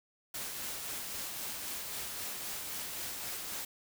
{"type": "noise with tremolo", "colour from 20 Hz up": "white", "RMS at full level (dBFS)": -39, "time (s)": [0.34, 3.65], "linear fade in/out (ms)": 5, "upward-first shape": "sine", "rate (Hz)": 3.8, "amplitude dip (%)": 25, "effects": []}